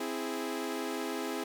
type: chord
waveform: sawtooth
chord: C augmented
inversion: none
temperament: equal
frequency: 261.6 / 329.6 / 415.3 Hz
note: C4 / E4 / G#4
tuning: 0 / 0 / 0 cents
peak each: -34 dBFS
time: 0-1.44 s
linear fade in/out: 5 ms
effects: none